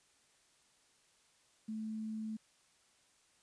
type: tone with quantisation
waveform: sine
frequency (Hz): 218.5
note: A3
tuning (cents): -12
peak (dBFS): -38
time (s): 1.68-2.37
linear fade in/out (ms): 10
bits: 11
effects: white hiss -70 dBFS RMS until 3.42 s + resampled to 22050 Hz